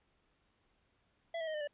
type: tone with pitch steps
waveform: square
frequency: 668 / 646 / 624.7 / 604.1 / 584.2 Hz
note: E5 / E5 / D#5 / D5 / D5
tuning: +23 / -35 / +7 / +49 / -9 cents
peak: -37 dBFS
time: 1.34-1.675 s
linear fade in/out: 5 ms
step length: 67 ms
effects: pink hiss -75 dBFS RMS until 1.73 s + resampled to 8000 Hz